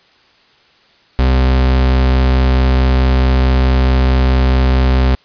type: tone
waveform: 40% pulse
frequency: 64.6 Hz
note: C2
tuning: 21 cents flat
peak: -8 dBFS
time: 1.19-5.15 s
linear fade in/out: 0 ms
effects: white hiss -50 dBFS RMS until 5.24 s + resampled to 11025 Hz